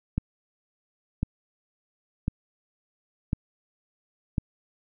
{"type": "click train", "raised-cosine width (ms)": 5, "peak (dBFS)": -12, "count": 5, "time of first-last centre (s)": [0.18, 4.382], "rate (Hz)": 0.952, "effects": []}